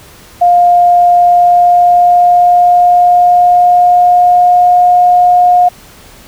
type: tone with pitch glide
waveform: sine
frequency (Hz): 705 to 715.3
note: F5 to F5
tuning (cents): +16 to +41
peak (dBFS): -3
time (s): 0.41-5.69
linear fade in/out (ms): 10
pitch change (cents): +25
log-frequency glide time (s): 1.17-4.87
effects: pink hiss -37 dBFS RMS until 6.27 s